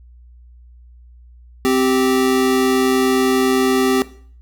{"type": "tone pair together", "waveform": "square", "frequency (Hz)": [260, 389.6], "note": ["C4", "G4"], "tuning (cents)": [-11, -11], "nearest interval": "perfect fifth", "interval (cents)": 700, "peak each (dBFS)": -17, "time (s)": [1.65, 4.02], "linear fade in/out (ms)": 0, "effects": ["noise-tail reverb RT60 0.5 s tail -17 dB re dry", "added 60 Hz sine -41 dBFS peak until 4.41 s"]}